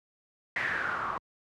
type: noise with low-pass filter sweep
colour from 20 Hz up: white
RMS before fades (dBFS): -32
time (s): 0.56-1.18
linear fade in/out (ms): 2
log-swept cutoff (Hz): 2000 to 1100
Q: 7.1
effects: high-pass 60 Hz 12 dB/octave